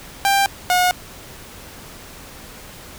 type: tone pair in turn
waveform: sawtooth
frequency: 791 / 723.2 Hz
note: G5 / F#5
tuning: +15 / -40 cents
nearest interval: major second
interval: 155 cents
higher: first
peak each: -10 dBFS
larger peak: neither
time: 0.25-0.46 / 0.7-0.91 s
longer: neither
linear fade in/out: 0 ms
effects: pink hiss -39 dBFS RMS until 2.98 s